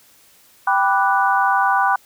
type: chord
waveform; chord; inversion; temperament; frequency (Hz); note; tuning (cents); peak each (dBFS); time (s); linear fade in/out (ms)
sine; G major seventh; none; equal; 784 / 987.8 / 1174.7 / 1480; G5 / B5 / D6 / F#6; 0 / 0 / 0 / 0; -18 / -19 / -21 / -20; 0.67-1.96; 5
effects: white hiss -52 dBFS RMS until 2.05 s